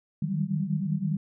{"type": "tone cluster", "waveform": "sine", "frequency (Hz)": [152.2, 157.9, 189.1, 198.8], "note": ["D#3", "D#3", "F#3", "G3"], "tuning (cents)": [-38, 26, 38, 25], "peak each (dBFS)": -31, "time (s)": [0.22, 1.17], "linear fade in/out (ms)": 5, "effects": []}